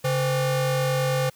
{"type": "ring-modulated tone", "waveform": "45% pulse", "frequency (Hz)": 326.7, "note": "E4", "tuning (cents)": -15, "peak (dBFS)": -18, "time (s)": [0.04, 1.3], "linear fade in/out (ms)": 10, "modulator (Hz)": 188, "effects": ["white hiss -56 dBFS RMS until 1.35 s"]}